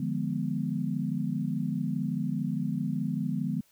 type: chord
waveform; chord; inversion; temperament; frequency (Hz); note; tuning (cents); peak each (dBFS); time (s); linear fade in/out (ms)
sine; D diminished seventh; none; equal with one note detuned; 149.74 / 174.61 / 207.7 / 246.9; D3 / F3 / Ab3 / Cb4; +34 / 0 / 0 / 0; -33; 0-3.61; 5
effects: white hiss -65 dBFS RMS until 3.71 s